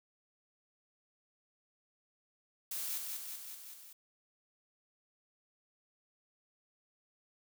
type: noise with echo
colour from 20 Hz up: blue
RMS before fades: -39 dBFS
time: 2.71-2.98 s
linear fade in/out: 5 ms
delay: 190 ms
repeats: 5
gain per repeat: -3 dB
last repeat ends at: 3.93 s
effects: none